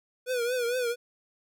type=tone with vibrato; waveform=square; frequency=488.5 Hz; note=B4; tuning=19 cents flat; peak=-27 dBFS; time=0.26-0.96 s; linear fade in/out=50 ms; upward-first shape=triangle; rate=4.4 Hz; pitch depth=97 cents each way; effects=none